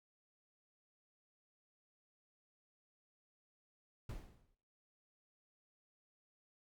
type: noise with exponential decay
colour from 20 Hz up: brown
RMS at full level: -41 dBFS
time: 4.09-4.55 s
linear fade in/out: 5 ms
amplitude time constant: 99 ms
effects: noise-tail reverb RT60 0.8 s tail -26 dB re dry + MP3 96 kbps